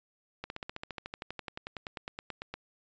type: slowing click train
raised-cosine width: 0.3 ms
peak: -22 dBFS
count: 25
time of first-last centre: 0.44-2.54 s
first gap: 61 ms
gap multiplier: 1.03
effects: resampled to 16000 Hz